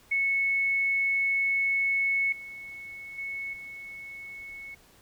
sine tone with level steps, 2203 Hz, C#7, 11 cents flat, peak -23 / -39 / -32 / -39 dBFS, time 0.11-4.75 s, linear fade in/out 10 ms, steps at 2.32 / 3.18 / 3.53 s, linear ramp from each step 5 ms, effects pink hiss -58 dBFS RMS until 5.01 s

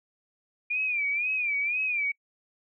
sine tone with vibrato, 2400 Hz, D7, 37 cents sharp, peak -25 dBFS, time 0.7-2.12 s, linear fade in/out 10 ms, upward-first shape sine, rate 2 Hz, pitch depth 110 cents each way, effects noise-tail reverb RT60 0.1 s tail -26 dB re dry

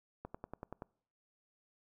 click train, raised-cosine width 1 ms, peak -29 dBFS, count 7, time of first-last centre 0.25-0.821 s, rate 10.5 Hz, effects noise-tail reverb RT60 0.6 s tail -25 dB re dry

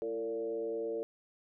sine tone with frequency modulation, 454.5 Hz, A#4, 44 cents flat, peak -33 dBFS, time 0.02-1.03 s, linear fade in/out 0 ms, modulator 118 Hz, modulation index 0.84, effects none

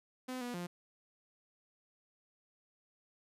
sawtooth tone with pitch steps, 255.2 / 243.8 / 175.7 Hz, C4 / B3 / F3, -43 / -22 / +11 cents, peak -35 dBFS, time 0.28-0.67 s, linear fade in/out 10 ms, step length 130 ms, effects resampled to 32000 Hz

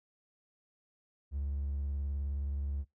triangle tone with vibrato, 70.4 Hz, C#2, 27 cents sharp, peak -30 dBFS, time 1.31-2.85 s, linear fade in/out 50 ms, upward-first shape sine, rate 19 Hz, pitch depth 51 cents each way, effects noise-tail reverb RT60 0.2 s tail -24 dB re dry + tanh soft clip ceiling -26 dBFS

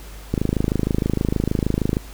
click train, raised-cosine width 3 ms, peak -6 dBFS, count 44, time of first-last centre 0.34-1.969 s, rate 26.4 Hz, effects added 50 Hz sine -37 dBFS peak until 2.13 s + pink hiss -43 dBFS RMS until 2.13 s

